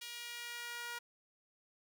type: tone with high-pass filter sweep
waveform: sawtooth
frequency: 476.2 Hz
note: A#4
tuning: 37 cents sharp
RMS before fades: -45 dBFS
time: 0.01-0.99 s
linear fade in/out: 10 ms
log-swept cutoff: 2900 to 1300 Hz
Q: 1.4
effects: none